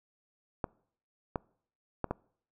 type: clicks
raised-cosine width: 1 ms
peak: -17 dBFS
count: 4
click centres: 0.642 / 1.358 / 2.043 / 2.11 s
effects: noise-tail reverb RT60 0.6 s tail -25 dB re dry